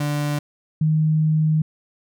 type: tone pair in turn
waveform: 35% pulse / sine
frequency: 146.83 / 155.87 Hz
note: D3 / D#3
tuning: 0 / +3 cents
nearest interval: minor second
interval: 103 cents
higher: second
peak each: -19 / -15 dBFS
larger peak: second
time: 0-0.39 / 0.81-1.62 s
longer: second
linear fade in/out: 5 ms
effects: none